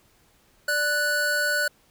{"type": "tone pair together", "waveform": "square", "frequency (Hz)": [587.3, 1480], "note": ["D5", "F#6"], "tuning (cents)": [0, 0], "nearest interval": "octave + major third", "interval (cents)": 1600, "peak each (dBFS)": [-30, -23], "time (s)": [0.68, 1.68], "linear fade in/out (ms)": 5, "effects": ["pink hiss -61 dBFS RMS until 1.9 s"]}